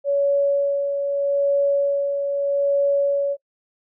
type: tone with tremolo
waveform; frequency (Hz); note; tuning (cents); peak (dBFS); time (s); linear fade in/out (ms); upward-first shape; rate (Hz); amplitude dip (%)
sine; 563; C#5; +27; -15; 0.04-3.37; 50; sine; 0.8; 45
effects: noise-tail reverb RT60 0.1 s tail -20 dB re dry